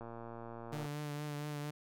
click train, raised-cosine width 1 ms, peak -33 dBFS, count 99, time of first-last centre 0.01-0.855 s, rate 116 Hz
sawtooth tone with vibrato, 147.8 Hz, D3, 11 cents sharp, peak -35 dBFS, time 0.72-1.71 s, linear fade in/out 10 ms, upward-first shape triangle, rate 4.3 Hz, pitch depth 32 cents each way
effects none

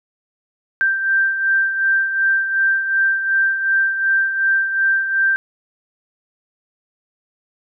sine beating tone pair, 1571 / 1573.7 Hz, G6 / G6, +3 / +6 cents, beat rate 2.7 Hz, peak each -15 / -23 dBFS, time 0.81-5.36 s, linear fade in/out 0 ms, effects none

